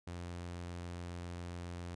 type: tone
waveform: sawtooth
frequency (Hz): 87.31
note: F2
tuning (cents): 0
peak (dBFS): -38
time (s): 0.07-1.95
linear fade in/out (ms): 5
effects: resampled to 22050 Hz